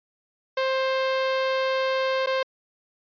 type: tone with dropouts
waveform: sawtooth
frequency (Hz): 527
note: C5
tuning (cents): +12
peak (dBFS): -18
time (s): 0.57-2.43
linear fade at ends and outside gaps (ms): 5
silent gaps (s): 2.262-2.27
effects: resampled to 11025 Hz